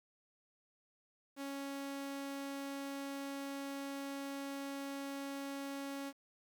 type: tone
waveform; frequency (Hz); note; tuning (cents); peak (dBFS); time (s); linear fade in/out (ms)
sawtooth; 277.2; C#4; 0; -37; 1.36-6.13; 50
effects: 11-bit